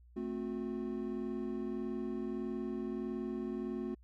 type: chord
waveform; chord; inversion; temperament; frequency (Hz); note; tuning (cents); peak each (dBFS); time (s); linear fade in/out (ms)
triangle; F# diminished; first; equal with one note detuned; 220 / 261.6 / 361.3; A3 / C4 / F#4; 0 / 0 / -41; -38 / -39 / -38; 0.16-3.95; 10
effects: added 60 Hz sine -57 dBFS peak until 4.03 s